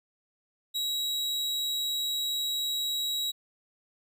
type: tone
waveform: 40% pulse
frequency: 3861 Hz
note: B7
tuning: 40 cents flat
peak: -27 dBFS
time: 0.74-3.32 s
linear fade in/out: 20 ms
effects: none